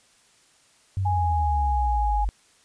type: exponential sweep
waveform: sine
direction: down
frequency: 98.3 to 48.92 Hz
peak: -22 dBFS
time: 0.97-2.29 s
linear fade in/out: 0 ms
type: tone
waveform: sine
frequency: 830.6 Hz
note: G#5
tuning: in tune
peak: -23 dBFS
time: 1.05-2.25 s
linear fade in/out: 10 ms
effects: white hiss -59 dBFS RMS until 2.64 s + resampled to 22050 Hz